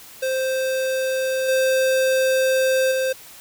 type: tone with level steps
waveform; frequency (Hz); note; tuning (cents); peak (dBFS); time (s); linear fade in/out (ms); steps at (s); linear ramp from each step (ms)
square; 523.3; C5; 0; -21 / -17 / -20; 0.22-3.13; 10; 1.48 / 2.91; 10
effects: white hiss -43 dBFS RMS until 3.4 s